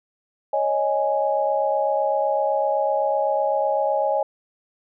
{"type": "chord", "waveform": "sine", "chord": "C# suspended second", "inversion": "none", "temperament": "equal", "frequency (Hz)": [554.4, 622.3, 830.6], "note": ["C#5", "D#5", "G#5"], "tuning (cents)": [0, 0, 0], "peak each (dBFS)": -23, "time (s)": [0.53, 4.23], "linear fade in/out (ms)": 5, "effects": []}